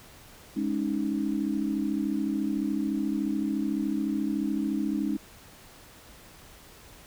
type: chord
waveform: sine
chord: Ab suspended fourth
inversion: none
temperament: equal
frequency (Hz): 207.7 / 277.2 / 311.1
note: Ab3 / Db4 / Eb4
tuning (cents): 0 / 0 / 0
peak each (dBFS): -30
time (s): 0.56-5.17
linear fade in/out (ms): 10
effects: pink hiss -51 dBFS RMS until 7.06 s